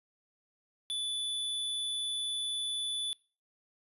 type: tone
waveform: square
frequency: 3476 Hz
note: A7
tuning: 22 cents flat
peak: -33 dBFS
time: 0.9-3.13 s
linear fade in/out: 0 ms
effects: noise-tail reverb RT60 0.4 s tail -25 dB re dry + resampled to 32000 Hz